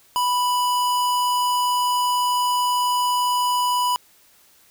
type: tone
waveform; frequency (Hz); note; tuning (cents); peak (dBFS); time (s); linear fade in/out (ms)
square; 987.8; B5; 0; -19; 0.16-3.96; 0
effects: white hiss -55 dBFS RMS until 4.7 s